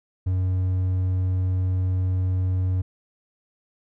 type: tone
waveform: triangle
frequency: 92.5 Hz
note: F#2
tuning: in tune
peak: -18 dBFS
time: 0.26-2.82 s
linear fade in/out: 10 ms
effects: none